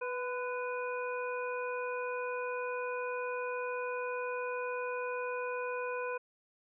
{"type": "harmonic tone with a mistuned harmonic", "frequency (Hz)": 493.9, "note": "B4", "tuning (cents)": 0, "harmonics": [1, 2, 3, 5], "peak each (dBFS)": [-36, -40, -42, -44], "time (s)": [0.01, 6.18], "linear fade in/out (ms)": 10, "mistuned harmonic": 2, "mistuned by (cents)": 35, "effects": []}